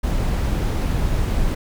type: noise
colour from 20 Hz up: brown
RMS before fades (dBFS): -20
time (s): 0.03-1.55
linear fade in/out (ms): 10
effects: none